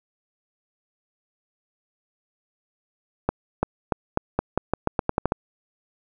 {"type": "accelerating click train", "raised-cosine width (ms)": 1, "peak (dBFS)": -6, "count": 13, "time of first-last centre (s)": [3.29, 5.321], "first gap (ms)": 340, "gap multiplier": 0.86, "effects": []}